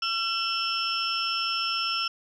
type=tone cluster; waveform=sine; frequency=1354 / 2677 / 2987 / 3248 / 5330 Hz; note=E6 / E7 / F#7 / G#7 / E8; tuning=+46 / +26 / +16 / -39 / +18 cents; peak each=-30 / -32 / -33 / -36 / -29 dBFS; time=0.02-2.08 s; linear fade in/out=5 ms; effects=tanh soft clip ceiling -16 dBFS